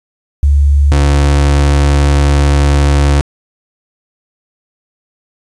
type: tone pair in turn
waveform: sine / 35% pulse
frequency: 71.3 / 71.3 Hz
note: C#2 / C#2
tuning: +49 / +49 cents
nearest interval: unison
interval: 0 cents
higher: neither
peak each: -5 dBFS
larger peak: neither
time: 0.43-0.92 / 0.92-3.21 s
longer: second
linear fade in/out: 0 ms
effects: resampled to 22050 Hz + 7-bit